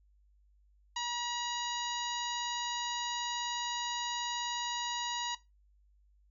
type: harmonic tone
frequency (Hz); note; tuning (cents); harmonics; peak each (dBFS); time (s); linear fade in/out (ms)
959; A#5; +49; 1 / 2 / 3 / 4 / 5 / 6 / 7; -36 / -43 / -41 / -41 / -45 / -48 / -42; 0.96-5.35; 5
effects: noise-tail reverb RT60 0.2 s tail -17 dB re dry + added 50 Hz sine -63 dBFS peak until 6.3 s